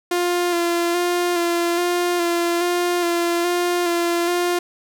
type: tone with vibrato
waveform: sawtooth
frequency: 347.6 Hz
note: F4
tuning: 8 cents flat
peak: -14 dBFS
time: 0.11-4.59 s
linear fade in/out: 5 ms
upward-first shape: square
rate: 1.2 Hz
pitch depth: 22 cents each way
effects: none